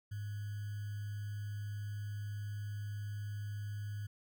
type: tone with sample-and-hold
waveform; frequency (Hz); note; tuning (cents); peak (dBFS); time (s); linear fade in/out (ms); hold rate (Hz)
sine; 103.3; G#2; -9; -38; 0.11-4.07; 10; 1575
effects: none